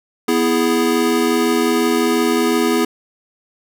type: chord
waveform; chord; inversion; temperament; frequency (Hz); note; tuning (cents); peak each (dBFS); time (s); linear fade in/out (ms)
square; E major; second; equal; 246.9 / 329.6 / 415.3; B3 / E4 / G#4; 0 / 0 / 0; -19; 0.28-2.85; 5
effects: none